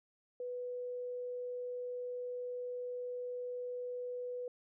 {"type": "tone", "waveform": "sine", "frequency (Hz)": 493.9, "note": "B4", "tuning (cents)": 0, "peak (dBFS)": -38, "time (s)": [0.4, 4.48], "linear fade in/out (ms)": 2, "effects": []}